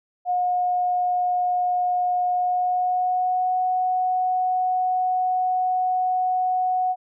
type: tone with pitch glide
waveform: sine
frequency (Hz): 721 to 737.4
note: F#5 to F#5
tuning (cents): -45 to -6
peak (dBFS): -19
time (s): 0.25-6.96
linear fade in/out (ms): 50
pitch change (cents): +39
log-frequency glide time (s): 2.29-3.57
effects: none